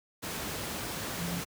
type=tone in noise; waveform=sine; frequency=172.9 Hz; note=F3; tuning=17 cents flat; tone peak=-33 dBFS; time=1.17-1.41 s; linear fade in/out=20 ms; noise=pink; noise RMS=-36 dBFS; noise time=0.22-1.45 s; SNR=0 dB; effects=high-pass 80 Hz 12 dB/octave